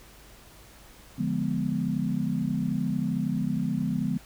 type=chord; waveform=sine; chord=D diminished seventh; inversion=none; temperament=equal with one note detuned; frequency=145.4 / 174.61 / 207.7 / 246.9 Hz; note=D3 / F3 / Ab3 / Cb4; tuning=-17 / 0 / 0 / 0 cents; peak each=-32 / -30 / -30 / -30 dBFS; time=1.18-4.18 s; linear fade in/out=10 ms; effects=added 50 Hz sine -54 dBFS peak until 4.25 s + pink hiss -52 dBFS RMS until 4.25 s